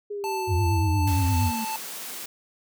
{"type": "linear sweep", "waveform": "sine", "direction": "down", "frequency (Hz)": [415.3, 220], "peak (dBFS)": -29, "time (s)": [0.1, 1.65], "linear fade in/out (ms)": 10}
{"type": "tone with tremolo", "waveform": "square", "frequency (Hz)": 881, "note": "A5", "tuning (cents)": 2, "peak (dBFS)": -28, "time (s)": [0.24, 1.76], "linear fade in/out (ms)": 0, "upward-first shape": "sine", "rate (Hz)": 2.7, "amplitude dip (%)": 25}
{"type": "tone with vibrato", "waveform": "sine", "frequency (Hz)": 92.5, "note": "F#2", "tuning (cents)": 0, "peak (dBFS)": -20, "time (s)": [0.47, 1.52], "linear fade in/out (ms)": 50, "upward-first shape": "triangle", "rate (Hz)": 8.6, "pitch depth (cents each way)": 230}
{"type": "high-pass noise", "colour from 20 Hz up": "white", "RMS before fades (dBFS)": -36, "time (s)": [1.07, 2.26], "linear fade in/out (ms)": 5, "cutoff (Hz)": 160, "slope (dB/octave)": 96}
{"effects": []}